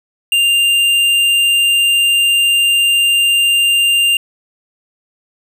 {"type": "tone with tanh clipping", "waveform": "sine", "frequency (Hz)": 2794, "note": "F7", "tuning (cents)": 0, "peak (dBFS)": -11, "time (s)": [0.32, 4.17], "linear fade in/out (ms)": 2, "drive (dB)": 12, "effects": []}